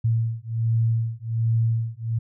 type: beating tone pair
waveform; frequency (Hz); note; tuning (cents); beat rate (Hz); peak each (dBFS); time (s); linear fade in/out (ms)
sine; 113.4 / 114.7; A#2 / A#2; -47 / -28; 1.3; -23; 0.04-2.19; 10
effects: none